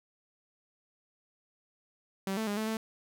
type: tone with pitch steps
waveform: sawtooth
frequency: 193.2 / 220.7 / 204.5 / 218.2 / 221.3 Hz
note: G3 / A3 / G#3 / A3 / A3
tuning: -25 / +5 / -26 / -14 / +10 cents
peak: -27 dBFS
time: 2.27-2.77 s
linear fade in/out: 2 ms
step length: 100 ms
effects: none